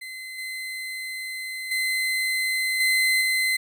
35% pulse tone with level steps, 2051 Hz, C7, 35 cents flat, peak -33 / -29 / -21 / -17 / -19 dBFS, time 0.01-3.57 s, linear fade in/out 10 ms, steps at 0.38 / 1.71 / 2.8 / 3.21 s, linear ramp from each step 5 ms, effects none

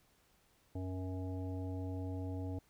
harmonic tone with a mistuned harmonic, 92.5 Hz, F#2, in tune, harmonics 1 / 3 / 5 / 7 / 9, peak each -39 / -43 / -50 / -52 / -56 dBFS, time 0.75-2.59 s, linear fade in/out 5 ms, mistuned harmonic 5, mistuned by +23 cents, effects pink hiss -71 dBFS RMS until 2.69 s

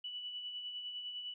sine tone with tremolo, 2960 Hz, F#7, in tune, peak -39 dBFS, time 0.04-1.34 s, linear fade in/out 5 ms, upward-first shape sine, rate 9.9 Hz, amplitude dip 40%, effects none

